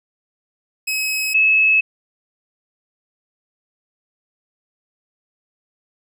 sawtooth / sine tone pair in turn, 2557 / 2590 Hz, D#7 / E7, +47 / -31 cents, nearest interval unison, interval 22 cents, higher second, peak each -16 / -11 dBFS, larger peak second, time 0.87-1.34 / 1.34-1.81 s, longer neither, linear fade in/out 10 ms, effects none

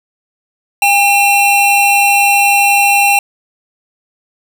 square tone pair together, 805 / 2708 Hz, G5 / E7, +46 / +46 cents, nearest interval octave + major sixth, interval 2100 cents, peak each -11 dBFS, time 0.82-3.19 s, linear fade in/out 2 ms, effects none

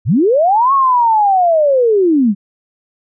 sine linear two-way sweep, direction up then down, 79.3 to 1114 to 186 Hz, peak -8 dBFS, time 0.05-2.35 s, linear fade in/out 50 ms, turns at 0.73 s, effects none

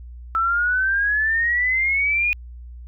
sine exponential sweep, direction up, 1317 to 2473 Hz, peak -17 dBFS, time 0.35-2.33 s, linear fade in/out 0 ms, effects added 60 Hz sine -35 dBFS peak until 2.87 s

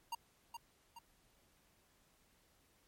square tone with echo, 932.3 Hz, A#5, in tune, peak -39 dBFS, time 0.12-0.15 s, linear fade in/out 5 ms, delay 420 ms, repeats 2, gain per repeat -6 dB, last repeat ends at 0.99 s, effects pink hiss -72 dBFS RMS until 2.87 s + MP3 64 kbps

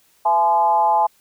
sine tone with frequency modulation, 850 Hz, G#5, 40 cents sharp, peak -13 dBFS, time 0.25-1.07 s, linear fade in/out 10 ms, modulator 178 Hz, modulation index 0.78, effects white hiss -58 dBFS RMS until 1.2 s

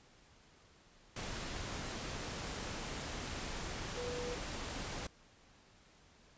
sine tone in noise, 487.9 Hz, B4, 21 cents flat, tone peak -40 dBFS, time 3.97-4.35 s, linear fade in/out 5 ms, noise pink, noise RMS -42 dBFS, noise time 1.16-5.07 s, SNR -1 dB, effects pink hiss -64 dBFS RMS until 6.37 s + resampled to 16000 Hz

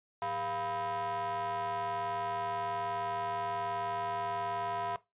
square ring-modulated tone, 146.9 Hz, D3, 1 cent sharp, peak -31 dBFS, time 0.22-4.96 s, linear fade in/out 0 ms, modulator 842 Hz, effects noise-tail reverb RT60 0.2 s tail -17 dB re dry + resampled to 8000 Hz

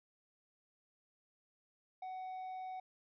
triangle tone, 747 Hz, F#5, 16 cents sharp, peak -40 dBFS, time 2.02-2.8 s, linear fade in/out 5 ms, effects resampled to 11025 Hz

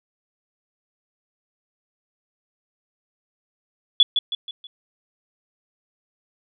sine tone with echo, 3418 Hz, G#7, 49 cents sharp, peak -9 dBFS, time 4-4.03 s, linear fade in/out 2 ms, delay 160 ms, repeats 4, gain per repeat -7 dB, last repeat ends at 4.67 s, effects none

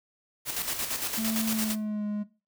white noise with tremolo, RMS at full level -30 dBFS, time 0.45-1.76 s, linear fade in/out 50 ms, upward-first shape square, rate 8.8 Hz, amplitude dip 50%
triangle tone with pitch glide, 222.1 to 208.4 Hz, A3 to G#3, +16 to +6 cents, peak -26 dBFS, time 1.17-2.24 s, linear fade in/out 20 ms, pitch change -110 cents, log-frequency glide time 1.46-2.05 s
effects noise-tail reverb RT60 0.3 s tail -17 dB re dry

